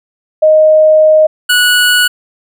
sine / 25% pulse tone pair in turn, 622 / 1468.7 Hz, D#5 / F#6, -1 / -13 cents, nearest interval octave + minor third, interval 1488 cents, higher second, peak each -3 dBFS, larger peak neither, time 0.42-1.27 / 1.49-2.08 s, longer first, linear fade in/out 10 ms, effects none

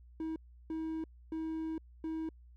triangle tone bursts at uneven times, 319.9 Hz, D#4, 48 cents sharp, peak -33 dBFS, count 4, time 0.2-0.36 / 0.7-1.04 / 1.32-1.78 / 2.04-2.29 s, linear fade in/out 2 ms, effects added 60 Hz sine -54 dBFS peak until 2.56 s

